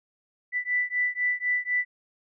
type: beating tone pair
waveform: sine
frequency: 1978 / 1982 Hz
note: B6 / B6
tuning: +2 / +6 cents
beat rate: 4 Hz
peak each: -27 dBFS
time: 0.52-1.85 s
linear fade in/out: 50 ms
effects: none